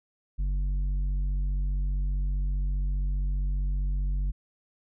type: tone with tanh clipping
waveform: triangle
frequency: 47.58 Hz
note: F#1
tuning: 49 cents sharp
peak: -26 dBFS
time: 0.38-4.32 s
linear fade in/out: 20 ms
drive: 11 dB
effects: none